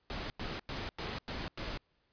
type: noise bursts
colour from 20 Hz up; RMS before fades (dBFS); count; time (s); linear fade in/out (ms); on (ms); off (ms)
pink; -39; 6; 0.1-1.775; 0; 200; 95
effects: pink hiss -75 dBFS RMS until 2.12 s + resampled to 11025 Hz